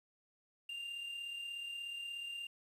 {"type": "tone with amplitude modulation", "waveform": "triangle", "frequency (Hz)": 2794, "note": "F7", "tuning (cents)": 0, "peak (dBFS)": -38, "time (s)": [0.69, 2.47], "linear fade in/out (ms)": 5, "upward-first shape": "sine", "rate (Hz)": 36.7, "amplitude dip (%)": 40, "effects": ["resampled to 32000 Hz", "11-bit"]}